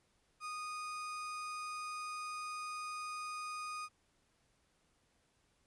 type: tone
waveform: 35% pulse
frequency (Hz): 1236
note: D#6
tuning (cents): -12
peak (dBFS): -39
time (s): 0.4-3.89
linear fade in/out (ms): 50
effects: pink hiss -75 dBFS RMS until 5.66 s + resampled to 24000 Hz